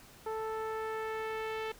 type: tone with low-pass filter sweep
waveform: sawtooth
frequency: 440 Hz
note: A4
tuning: in tune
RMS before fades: -37 dBFS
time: 0.26-1.72 s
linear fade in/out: 5 ms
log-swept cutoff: 1100 to 2900 Hz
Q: 1.5
effects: pink hiss -56 dBFS RMS until 1.79 s